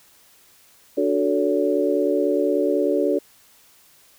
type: chord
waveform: sine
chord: D major seventh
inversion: none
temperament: equal with one note detuned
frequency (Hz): 293.7 / 370 / 440 / 567.7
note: D4 / F#4 / A4 / C#5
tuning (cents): 0 / 0 / 0 / +41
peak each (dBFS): -23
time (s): 0.97-3.19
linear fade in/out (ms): 10
effects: white hiss -54 dBFS RMS until 4.18 s